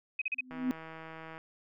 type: tone bursts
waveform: sine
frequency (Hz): 2524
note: D#7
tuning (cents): +24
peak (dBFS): -29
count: 4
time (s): 0.19-0.409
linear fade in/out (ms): 5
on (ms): 27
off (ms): 37
type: tone with exponential growth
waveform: sine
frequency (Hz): 254.7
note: C4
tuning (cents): -46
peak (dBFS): -24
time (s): 0.34-0.71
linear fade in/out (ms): 0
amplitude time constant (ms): 79
type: click train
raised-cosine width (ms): 0.5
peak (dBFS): -31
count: 141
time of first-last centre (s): 0.51-1.38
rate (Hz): 161
effects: none